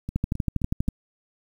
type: two click trains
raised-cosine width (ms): 5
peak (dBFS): -11 / -18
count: 10 / 4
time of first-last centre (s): 0.16-0.886 / 0.09-0.882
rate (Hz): 12.4 / 3.79
effects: 8-bit